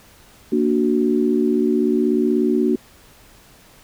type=chord; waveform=sine; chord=Bb augmented; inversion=none; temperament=equal; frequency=233.1 / 293.7 / 370 Hz; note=Bb3 / D4 / F#4; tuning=0 / 0 / 0 cents; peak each=-19 / -20 / -19 dBFS; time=0.52-2.76 s; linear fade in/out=5 ms; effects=pink hiss -49 dBFS RMS until 3.83 s